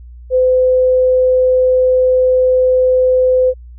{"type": "tone", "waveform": "sine", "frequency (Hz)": 510, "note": "C5", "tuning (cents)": -44, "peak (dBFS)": -8, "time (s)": [0.3, 3.54], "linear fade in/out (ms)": 50, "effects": ["added 60 Hz sine -32 dBFS peak until 3.78 s"]}